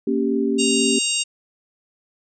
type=chord; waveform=sine; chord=G diminished; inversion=first; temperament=equal; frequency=233.1 / 277.2 / 392 Hz; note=Bb3 / Db4 / G4; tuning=0 / 0 / 0 cents; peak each=-22 dBFS; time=0.07-0.99 s; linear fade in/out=5 ms
type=harmonic tone; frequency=932.3 Hz; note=A#5; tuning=in tune; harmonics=3 / 4 / 5 / 6 / 7 / 8 / 9; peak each=-23 / -29 / -30 / -32 / -32 / -27 / -26 dBFS; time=0.58-1.24 s; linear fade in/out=20 ms
effects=none